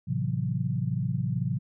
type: chord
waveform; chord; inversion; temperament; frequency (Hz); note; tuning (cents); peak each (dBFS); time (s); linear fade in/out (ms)
sine; F# half-diminished seventh; first; just; 111 / 133.2 / 166.5 / 185; A2 / C3 / E3 / F#3; +16 / +31 / +18 / 0; -31 / -29 / -32 / -34; 0.07-1.59; 20
effects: none